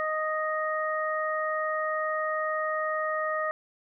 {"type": "harmonic tone", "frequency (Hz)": 622.3, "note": "D#5", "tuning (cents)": 0, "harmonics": [1, 2, 3], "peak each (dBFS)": [-30, -30, -33], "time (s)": [0, 3.51], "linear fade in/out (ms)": 0, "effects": []}